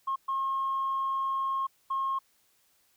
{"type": "tone bursts at uneven times", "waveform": "sine", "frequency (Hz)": 1077, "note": "C6", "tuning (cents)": 50, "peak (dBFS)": -26, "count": 3, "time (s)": [[0.07, 0.16], [0.28, 1.67], [1.9, 2.19]], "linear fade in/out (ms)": 10, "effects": ["tanh soft clip ceiling -23 dBFS", "white hiss -68 dBFS RMS until 2.96 s"]}